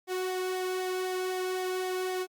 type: tone with flanger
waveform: sawtooth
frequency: 370 Hz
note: F#4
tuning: in tune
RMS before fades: -32 dBFS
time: 0.07-2.27 s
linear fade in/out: 50 ms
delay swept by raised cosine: 0.7 to 1.68 ms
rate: 3.9 Hz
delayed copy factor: -0.55
effects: Opus 48 kbps